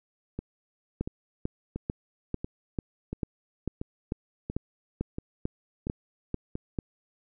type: two click trains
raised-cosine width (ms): 3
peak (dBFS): -20 / -16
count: 10 / 14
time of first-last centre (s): 0.39-6.554 / 1.01-6.788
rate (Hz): 1.46 / 2.25
effects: none